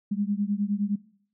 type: beating tone pair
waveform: sine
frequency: 200 / 209.7 Hz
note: G3 / G#3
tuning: +35 / +17 cents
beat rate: 9.7 Hz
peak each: -27 dBFS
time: 0.11-0.96 s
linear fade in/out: 10 ms
effects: noise-tail reverb RT60 0.6 s tail -20 dB re dry